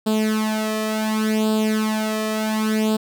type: tone with flanger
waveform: sawtooth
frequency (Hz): 216.9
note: A3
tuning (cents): -25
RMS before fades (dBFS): -21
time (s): 0.06-2.97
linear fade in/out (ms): 10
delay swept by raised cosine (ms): 0.24 to 1.64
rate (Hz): 0.69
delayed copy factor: +0.8
effects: none